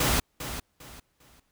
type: noise with echo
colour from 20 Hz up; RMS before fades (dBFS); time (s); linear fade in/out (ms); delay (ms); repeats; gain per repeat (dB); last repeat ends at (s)
pink; -24; 0-0.2; 5; 400; 3; -11; 1.4
effects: pink hiss -72 dBFS RMS until 1.51 s